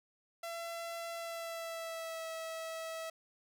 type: tone with pitch glide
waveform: sawtooth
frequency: 674 to 649.5 Hz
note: E5 to E5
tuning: +38 to -26 cents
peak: -36 dBFS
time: 0.43-3.1 s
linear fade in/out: 5 ms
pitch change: -64 cents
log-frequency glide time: 1.13-2.28 s
effects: none